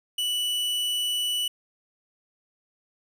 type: tone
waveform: 45% pulse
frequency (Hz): 2960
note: F#7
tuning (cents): 0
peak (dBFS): -24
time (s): 0.18-1.48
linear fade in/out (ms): 5
effects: resampled to 32000 Hz + 10-bit